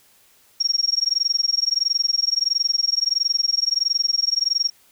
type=tone with amplitude modulation; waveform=sine; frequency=5570 Hz; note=F8; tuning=5 cents flat; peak=-14 dBFS; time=0.6-4.7 s; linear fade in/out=10 ms; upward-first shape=sine; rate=21.5 Hz; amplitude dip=100%; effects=white hiss -56 dBFS RMS until 4.91 s